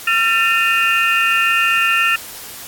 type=tone cluster; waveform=sine; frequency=1365 / 1801 / 2504 / 2778 Hz; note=F6 / A6 / D#7 / F7; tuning=-40 / +40 / +10 / -10 cents; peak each=-18 dBFS; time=0.07-2.16 s; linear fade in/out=5 ms; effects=white hiss -33 dBFS RMS until 2.67 s + AAC 64 kbps